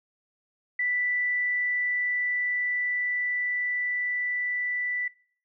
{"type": "tone with level ramp", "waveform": "sine", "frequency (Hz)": 1975.5, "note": "B6", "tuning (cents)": 0, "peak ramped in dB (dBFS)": [-24, -27], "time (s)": [0.79, 5.08], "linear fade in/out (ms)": 5, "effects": ["noise-tail reverb RT60 0.6 s tail -22 dB re dry"]}